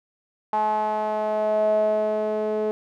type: tone with band-pass filter sweep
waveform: sawtooth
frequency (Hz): 214.2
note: A3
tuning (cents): -46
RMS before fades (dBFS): -23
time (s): 0.53-2.71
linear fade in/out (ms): 0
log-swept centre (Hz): 870 to 500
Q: 7.5
effects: none